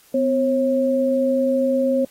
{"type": "tone pair together", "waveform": "sine", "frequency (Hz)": [254, 540.4], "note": ["B3", "C#5"], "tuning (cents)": [49, -44], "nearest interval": "octave + minor second", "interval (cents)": 1307, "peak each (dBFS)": [-20, -18], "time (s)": [0.14, 2.05], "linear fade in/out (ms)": 5, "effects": ["white hiss -53 dBFS RMS until 2.1 s", "AAC 48 kbps"]}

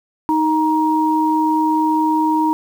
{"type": "tone pair together", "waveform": "sine", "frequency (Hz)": [312.4, 942], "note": ["D#4", "A#5"], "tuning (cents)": [7, 18], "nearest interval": "octave + perfect fifth", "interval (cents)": 1911, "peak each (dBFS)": -16, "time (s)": [0.29, 2.53], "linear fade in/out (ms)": 0, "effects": ["7-bit"]}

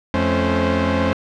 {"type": "tone cluster", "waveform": "sawtooth", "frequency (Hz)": [86.2, 216.1, 274.6, 520], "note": ["F2", "A3", "C#4", "C5"], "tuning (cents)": [-22, -31, -16, -11], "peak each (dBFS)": -18, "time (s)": [0.14, 1.13], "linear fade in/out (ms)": 0, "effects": ["low-pass 3000 Hz 12 dB/octave"]}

